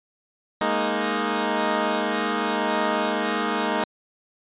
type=chord; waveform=10% pulse; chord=Ab suspended second; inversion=none; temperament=equal; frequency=207.7 / 233.1 / 311.1 Hz; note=Ab3 / Bb3 / Eb4; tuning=0 / 0 / 0 cents; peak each=-18 dBFS; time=0.61-3.84 s; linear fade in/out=2 ms; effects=resampled to 8000 Hz